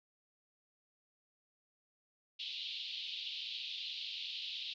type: band-pass noise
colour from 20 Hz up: white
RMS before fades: -43 dBFS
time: 2.39-4.74 s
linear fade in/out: 10 ms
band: 2800 to 4100 Hz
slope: 48 dB/octave
effects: none